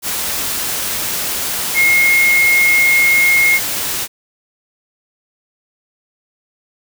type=tone in noise; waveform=sine; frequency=2151 Hz; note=C7; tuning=47 cents sharp; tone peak=-9 dBFS; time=1.74-3.6 s; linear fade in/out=50 ms; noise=white; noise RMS=-20 dBFS; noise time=0.02-4.08 s; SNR=+8 dB; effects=none